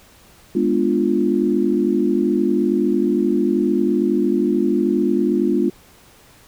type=chord; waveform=sine; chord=G# diminished seventh; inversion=none; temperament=equal with one note detuned; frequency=207.7 / 246.9 / 296.2 / 349.2 Hz; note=G#3 / B3 / D4 / F4; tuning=0 / 0 / +15 / 0 cents; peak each=-21 / -21 / -21 / -19 dBFS; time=0.55-5.7 s; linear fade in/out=5 ms; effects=pink hiss -49 dBFS RMS until 6.47 s